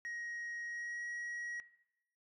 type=tone with pitch glide; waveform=sine; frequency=1886 to 1904.6 Hz; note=A#6 to A#6; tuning=+20 to +37 cents; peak=-37 dBFS; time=0.05-1.6 s; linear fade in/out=0 ms; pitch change=+17 cents; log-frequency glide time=0.64-1.03 s; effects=noise-tail reverb RT60 0.8 s tail -19 dB re dry + tanh soft clip ceiling -39 dBFS